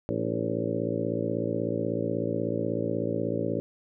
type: harmonic tone with a mistuned harmonic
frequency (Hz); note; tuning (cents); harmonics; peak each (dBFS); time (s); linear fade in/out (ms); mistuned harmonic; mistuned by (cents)
56.3; A1; +40; 2 / 3 / 4 / 5 / 6 / 7 / 8 / 9 / 10; -35 / -35 / -35 / -35 / -35 / -35 / -35 / -35 / -35; 0.09-3.6; 0; 6; -65
effects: none